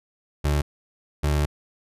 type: tone pair in turn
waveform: 30% pulse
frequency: 73.4 / 73.95 Hz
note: D2 / D2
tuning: 0 / +13 cents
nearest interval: unison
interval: 13 cents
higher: second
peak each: -17 dBFS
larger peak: neither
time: 0.44-0.62 / 1.23-1.46 s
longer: second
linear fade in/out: 10 ms
effects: resampled to 32000 Hz